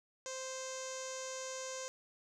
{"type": "tone with low-pass filter", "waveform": "sawtooth", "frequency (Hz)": 522, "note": "C5", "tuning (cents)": -4, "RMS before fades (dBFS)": -43, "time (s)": [0.26, 1.88], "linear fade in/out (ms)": 0, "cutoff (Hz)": 6600, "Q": 7.7, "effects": []}